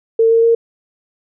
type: tone with pitch steps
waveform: sine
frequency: 452.5 / 457 / 461.5 Hz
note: A4 / A#4 / A#4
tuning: +48 / -34 / -17 cents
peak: -8 dBFS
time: 0.19-0.55 s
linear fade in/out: 5 ms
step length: 120 ms
effects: none